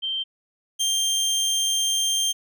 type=tone pair in turn; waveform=sine / 25% pulse; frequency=3136 / 3174 Hz; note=G7 / G7; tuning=0 / +21 cents; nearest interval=unison; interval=21 cents; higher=second; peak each=-24 / -17 dBFS; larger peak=second; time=0.02-0.24 / 0.79-2.33 s; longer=second; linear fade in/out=20 ms; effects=none